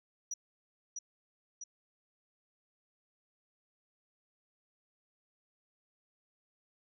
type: tone with echo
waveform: sine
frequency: 5830 Hz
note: F#8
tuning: 26 cents flat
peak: -33 dBFS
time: 0.31-0.34 s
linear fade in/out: 5 ms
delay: 650 ms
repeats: 2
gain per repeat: -4 dB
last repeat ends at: 1.64 s
effects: tanh soft clip ceiling -33 dBFS